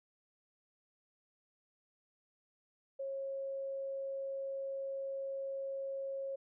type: tone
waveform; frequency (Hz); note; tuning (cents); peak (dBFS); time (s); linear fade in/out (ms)
sine; 544; C#5; -33; -37; 2.99-6.36; 10
effects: none